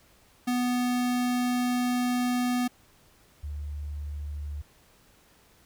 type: tone pair in turn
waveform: square / sine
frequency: 246.9 / 73.4 Hz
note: B3 / D2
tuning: 0 / 0 cents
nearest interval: octave + major sixth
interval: 2100 cents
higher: first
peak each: -25 / -32 dBFS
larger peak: first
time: 0.47-2.68 / 3.43-4.62 s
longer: first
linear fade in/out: 10 ms
effects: pink hiss -60 dBFS RMS until 5.65 s